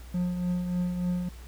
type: tone with tremolo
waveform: triangle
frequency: 178.5 Hz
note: F3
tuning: 38 cents sharp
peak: -22 dBFS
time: 0.14-1.29 s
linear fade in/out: 5 ms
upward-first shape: triangle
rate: 3.4 Hz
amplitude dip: 50%
effects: added 60 Hz sine -42 dBFS peak until 1.47 s + pink hiss -53 dBFS RMS until 1.47 s